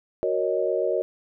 sine chord, D# minor seventh, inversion first, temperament equal, 370 / 466.2 / 554.4 / 622.3 Hz, F#4 / A#4 / C#5 / D#5, 0 / 0 / 0 / 0 cents, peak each -27 dBFS, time 0.23-1.02 s, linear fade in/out 0 ms, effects none

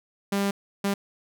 sawtooth tone bursts at uneven times, 199.2 Hz, G3, 28 cents sharp, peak -19 dBFS, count 2, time 0.32-0.51 / 0.84-0.94 s, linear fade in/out 5 ms, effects none

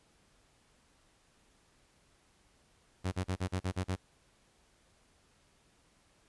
sawtooth tone bursts, 93.1 Hz, F#2, 11 cents sharp, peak -27 dBFS, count 8, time 3.04-3.962 s, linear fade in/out 20 ms, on 82 ms, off 38 ms, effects pink hiss -68 dBFS RMS until 6.28 s + resampled to 24000 Hz

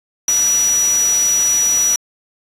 sine tone in noise, 5850 Hz, F#8, 21 cents flat, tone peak -12 dBFS, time 0.28-1.96 s, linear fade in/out 2 ms, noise white, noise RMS -24 dBFS, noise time 0.28-1.96 s, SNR +9 dB, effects resampled to 32000 Hz

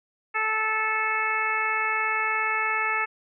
harmonic tone, 437.1 Hz, A4, 11 cents flat, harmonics 1 / 2 / 3 / 4 / 5 / 6, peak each -38 / -31 / -28 / -29 / -28 / -32 dBFS, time 0.34-3.06 s, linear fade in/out 20 ms, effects none

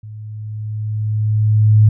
sine tone with level ramp, 107.3 Hz, A2, 43 cents flat, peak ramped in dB -30 to -5 dBFS, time 0.03-1.89 s, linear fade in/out 5 ms, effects none

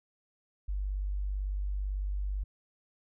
sine tone, 49 Hz, G1, in tune, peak -30 dBFS, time 0.68-2.44 s, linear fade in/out 10 ms, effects none

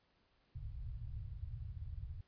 white low-pass noise, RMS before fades -45 dBFS, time 0.55-2.21 s, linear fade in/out 5 ms, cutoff 120 Hz, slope 48 dB/octave, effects pink hiss -75 dBFS RMS until 2.27 s + resampled to 11025 Hz

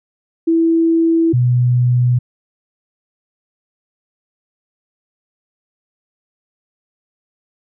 sine tone pair in turn, 329.5 / 123.42 Hz, E4 / B2, -1 / -1 cents, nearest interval octave + perfect fourth, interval 1700 cents, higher first, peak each -10 dBFS, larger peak neither, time 0.47-1.33 / 1.33-2.19 s, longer neither, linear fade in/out 10 ms, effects none

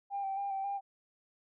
sine tone with vibrato, 788 Hz, G5, 9 cents sharp, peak -32 dBFS, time 0.1-0.81 s, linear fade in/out 50 ms, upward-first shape square, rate 3.7 Hz, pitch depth 24 cents each way, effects tanh soft clip ceiling -28 dBFS

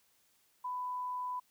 sine tone, 997 Hz, B5, 16 cents sharp, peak -35 dBFS, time 0.64-1.4 s, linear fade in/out 10 ms, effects white hiss -71 dBFS RMS until 1.5 s

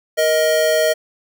square tone pair together, 470 / 627.4 Hz, A#4 / D#5, +14 / +14 cents, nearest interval perfect fourth, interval 500 cents, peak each -21 / -15 dBFS, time 0.17-0.94 s, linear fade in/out 20 ms, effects none

